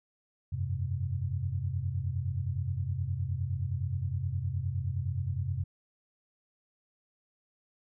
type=chord; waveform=sine; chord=F suspended second; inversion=none; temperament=equal with one note detuned; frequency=88.37 / 98 / 130.81 Hz; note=F2 / G2 / C3; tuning=+21 / 0 / 0 cents; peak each=-34 dBFS; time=0.52-5.64 s; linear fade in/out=10 ms; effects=none